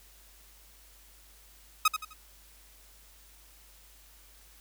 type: tone with echo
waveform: sawtooth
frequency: 1265 Hz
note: D#6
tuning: 28 cents sharp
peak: -16 dBFS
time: 1.85-1.88 s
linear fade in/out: 5 ms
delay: 85 ms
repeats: 3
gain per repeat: -9 dB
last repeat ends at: 2.135 s
effects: added 50 Hz sine -58 dBFS peak until 4.6 s + white hiss -58 dBFS RMS until 4.6 s